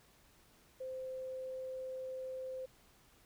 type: tone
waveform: sine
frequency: 519 Hz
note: C5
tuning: 14 cents flat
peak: -40 dBFS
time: 0.8-2.66 s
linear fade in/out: 10 ms
effects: pink hiss -66 dBFS RMS until 3.25 s